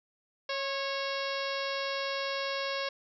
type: harmonic tone with a mistuned harmonic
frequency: 550 Hz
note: C#5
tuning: 14 cents flat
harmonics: 1 / 2 / 3 / 4 / 5 / 6 / 7 / 8 / 9 / 10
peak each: -35 / -38 / -40 / -41 / -42 / -43 / -43 / -44 / -45 / -45 dBFS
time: 0.49-2.89 s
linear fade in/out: 5 ms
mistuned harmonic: 2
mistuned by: -24 cents
effects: none